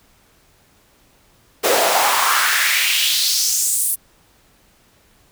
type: noise with high-pass filter sweep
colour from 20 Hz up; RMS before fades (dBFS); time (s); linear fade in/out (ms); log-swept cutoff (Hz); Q
pink; -17; 1.63-3.96; 20; 460 to 11000; 2.8
effects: pink hiss -55 dBFS RMS until 5.31 s